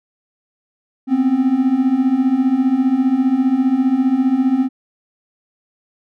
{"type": "beating tone pair", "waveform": "triangle", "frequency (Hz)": [250, 265], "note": ["B3", "C4"], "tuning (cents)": [21, 22], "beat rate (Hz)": 15, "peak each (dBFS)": [-16, -12], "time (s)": [1.07, 4.69], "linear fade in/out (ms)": 50, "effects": []}